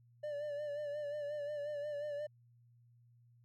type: tone with vibrato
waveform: triangle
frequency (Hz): 587.3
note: D5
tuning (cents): 0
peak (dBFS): -36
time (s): 0.23-2.27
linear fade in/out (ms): 10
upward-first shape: sine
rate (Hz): 5.6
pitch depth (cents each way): 43
effects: added 119 Hz sine -63 dBFS peak until 3.44 s